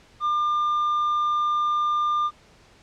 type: tone with tanh clipping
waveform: triangle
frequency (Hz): 1200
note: D6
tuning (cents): +37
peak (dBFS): -21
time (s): 0.2-2.31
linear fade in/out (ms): 50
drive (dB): 8
effects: pink hiss -54 dBFS RMS until 2.82 s + low-pass 6000 Hz 12 dB/octave